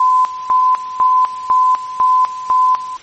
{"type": "tone with tremolo", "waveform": "sine", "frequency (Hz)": 1017, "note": "C6", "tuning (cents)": -50, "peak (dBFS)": -8, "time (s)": [0, 2.97], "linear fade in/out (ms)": 5, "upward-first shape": "square", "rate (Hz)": 2, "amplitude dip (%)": 80, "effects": ["white hiss -39 dBFS RMS until 3.02 s", "MP3 32 kbps"]}